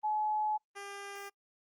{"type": "tone pair in turn", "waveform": ["sine", "10% pulse"], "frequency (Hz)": [853, 400.2], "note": ["G#5", "G4"], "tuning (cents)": [46, 36], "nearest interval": "octave + minor second", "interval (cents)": 1310, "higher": "first", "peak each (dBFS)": [-29, -34], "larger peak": "first", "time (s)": [[0.03, 0.58], [0.75, 1.3]], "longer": "neither", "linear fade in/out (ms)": 20, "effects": ["noise-tail reverb RT60 0.1 s tail -25 dB re dry", "Opus 24 kbps"]}